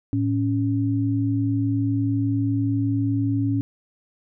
sine tone pair together, 110 / 278.3 Hz, A2 / C#4, 0 / +7 cents, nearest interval octave + major third, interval 1607 cents, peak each -22 dBFS, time 0.13-3.61 s, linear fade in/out 0 ms, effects none

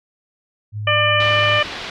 sine tone, 105.4 Hz, G#2, 26 cents sharp, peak -23 dBFS, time 0.72-1.62 s, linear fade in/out 50 ms
harmonic tone, 597 Hz, D5, 28 cents sharp, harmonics 1 / 2 / 3 / 4 / 5, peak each -20 / -20 / -20 / -20 / -20 dBFS, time 0.87-1.63 s, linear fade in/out 5 ms
white low-pass noise, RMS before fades -30 dBFS, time 1.2-1.9 s, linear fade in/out 2 ms, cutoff 4000 Hz, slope 24 dB/octave
effects none

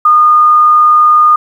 sine tone, 1222 Hz, D#6, 32 cents flat, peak -3 dBFS, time 0.05-1.36 s, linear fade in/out 5 ms, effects 7-bit

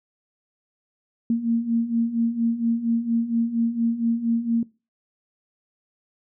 sine beating tone pair, 228.6 / 232.9 Hz, A#3 / A#3, -34 / -1 cents, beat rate 4.3 Hz, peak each -25 / -21 dBFS, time 1.3-4.63 s, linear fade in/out 2 ms, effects noise-tail reverb RT60 0.3 s tail -22 dB re dry

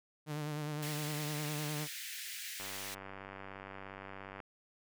sawtooth tone with vibrato, 150 Hz, D3, 37 cents sharp, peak -33 dBFS, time 0.26-1.88 s, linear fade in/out 50 ms, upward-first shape sine, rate 9.8 Hz, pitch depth 42 cents each way
pink high-pass noise, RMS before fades -44 dBFS, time 0.82-2.95 s, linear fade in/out 10 ms, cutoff 1700 Hz, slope 48 dB/octave
click train, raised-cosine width 0.5 ms, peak -31 dBFS, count 176, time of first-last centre 2.6-4.402 s, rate 97.1 Hz
effects none

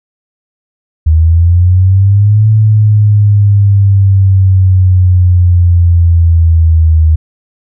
sine exponential two-way sweep, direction up then down, 77.78 to 109.1 to 78.6 Hz, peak -3 dBFS, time 1.06-7.16 s, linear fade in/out 10 ms, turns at 2.49 s, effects none

